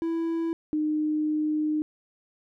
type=tone pair in turn; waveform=triangle / sine; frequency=330.4 / 305.5 Hz; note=E4 / D#4; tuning=+4 / -32 cents; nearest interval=minor second; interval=136 cents; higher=first; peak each=-23 dBFS; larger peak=neither; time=0.02-0.53 / 0.73-1.82 s; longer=second; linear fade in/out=0 ms; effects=none